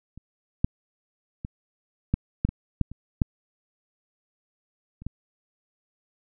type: clicks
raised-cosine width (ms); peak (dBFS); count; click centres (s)
5; -30 / -7 / -20 / -9 / -8 / -19 / -8 / -26 / -7 / -30 / -18; 11; 0.176 / 0.645 / 1.449 / 2.14 / 2.45 / 2.49 / 2.813 / 2.916 / 3.218 / 5.02 / 5.066
effects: none